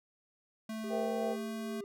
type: tone with pitch glide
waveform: square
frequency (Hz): 220 to 222.9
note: A3 to A3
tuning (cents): 0 to +23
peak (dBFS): -38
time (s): 0.69-1.81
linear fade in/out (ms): 5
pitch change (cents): +23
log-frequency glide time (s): 0.94-1.53
type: tone with tremolo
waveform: triangle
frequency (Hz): 401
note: G4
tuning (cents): +39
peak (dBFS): -38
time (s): 0.84-1.84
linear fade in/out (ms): 0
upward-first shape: sine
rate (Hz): 2.4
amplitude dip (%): 55
type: chord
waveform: sine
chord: C dominant seventh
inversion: third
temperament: equal with one note detuned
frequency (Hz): 466.2 / 513.7 / 659.3 / 784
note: Bb4 / C5 / E5 / G5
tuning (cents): 0 / -32 / 0 / 0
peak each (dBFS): -36 / -40 / -37 / -40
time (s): 0.89-1.37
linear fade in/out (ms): 50
effects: none